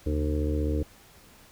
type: harmonic tone with a mistuned harmonic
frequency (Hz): 75.4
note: D2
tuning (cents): +46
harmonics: 1 / 2 / 3 / 4 / 5 / 6 / 7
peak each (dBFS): -26 / -38 / -38 / -31 / -39 / -34 / -39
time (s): 0.06-0.83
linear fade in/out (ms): 5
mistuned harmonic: 2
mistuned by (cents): -120
effects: pink hiss -54 dBFS RMS until 1.51 s